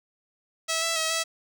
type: tone with pitch steps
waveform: 5% pulse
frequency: 650 / 661 / 642 / 654 Hz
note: E5 / E5 / E5 / E5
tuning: -24 / +5 / -46 / -14 cents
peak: -13 dBFS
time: 0.68-1.24 s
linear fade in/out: 20 ms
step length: 140 ms
effects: none

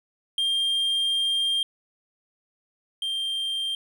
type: tone pair in turn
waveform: triangle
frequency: 3197 / 3175 Hz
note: G7 / G7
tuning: +33 / +21 cents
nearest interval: unison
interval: 12 cents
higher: first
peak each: -20 / -24 dBFS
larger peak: first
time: 0.38-1.63 / 3.02-3.75 s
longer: first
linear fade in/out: 2 ms
effects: none

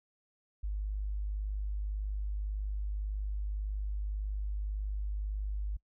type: tone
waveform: sine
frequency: 50.9 Hz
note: G#1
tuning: 34 cents flat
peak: -32 dBFS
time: 0.63-5.77 s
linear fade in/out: 10 ms
effects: noise-tail reverb RT60 0.1 s tail -24 dB re dry

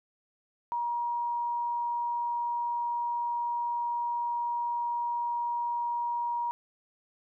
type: tone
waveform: sine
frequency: 951 Hz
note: A#5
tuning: 34 cents sharp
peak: -28 dBFS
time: 0.72-6.51 s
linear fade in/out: 0 ms
effects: none

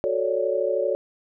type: chord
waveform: sine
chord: D major seventh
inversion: first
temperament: equal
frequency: 370 / 440 / 554.4 / 587.3 Hz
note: F#4 / A4 / C#5 / D5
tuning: 0 / 0 / 0 / 0 cents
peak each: -28 / -27 / -24 / -28 dBFS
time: 0.04-0.95 s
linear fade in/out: 0 ms
effects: none

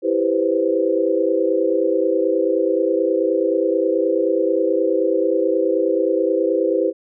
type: chord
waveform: sine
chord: C major seventh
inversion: first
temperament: equal with one note detuned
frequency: 329.6 / 393.6 / 493.9 / 523.3 Hz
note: E4 / G4 / B4 / C5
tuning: 0 / +7 / 0 / 0 cents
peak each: -21 dBFS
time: 0.02-6.93 s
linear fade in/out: 50 ms
effects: none

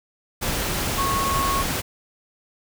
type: tone in noise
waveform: sine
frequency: 1098 Hz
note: C#6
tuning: 17 cents flat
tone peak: -22 dBFS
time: 0.97-1.63 s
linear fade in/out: 20 ms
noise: pink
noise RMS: -25 dBFS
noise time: 0.41-1.82 s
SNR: 0 dB
effects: none

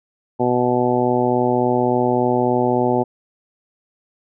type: harmonic tone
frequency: 123.47 Hz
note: B2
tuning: in tune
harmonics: 1 / 2 / 3 / 4 / 5 / 6 / 7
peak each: -26 / -21 / -20 / -23 / -24 / -24 / -23 dBFS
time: 0.39-3.04 s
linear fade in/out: 20 ms
effects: none

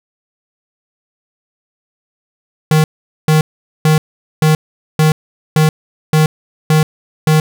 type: tone bursts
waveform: square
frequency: 155.56 Hz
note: D#3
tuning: in tune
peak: -8 dBFS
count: 9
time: 2.71-7.4 s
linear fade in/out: 2 ms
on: 130 ms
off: 440 ms
effects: none

